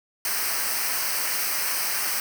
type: noise with comb filter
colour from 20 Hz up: white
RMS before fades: -26 dBFS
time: 0.25-2.2 s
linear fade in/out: 2 ms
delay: 0.28 ms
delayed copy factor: -0.75
effects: none